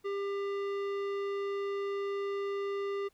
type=tone with tanh clipping; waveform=sine; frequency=398.8 Hz; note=G4; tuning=30 cents sharp; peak=-34 dBFS; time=0.04-3.09 s; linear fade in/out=20 ms; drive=15 dB; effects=pink hiss -71 dBFS RMS until 3.13 s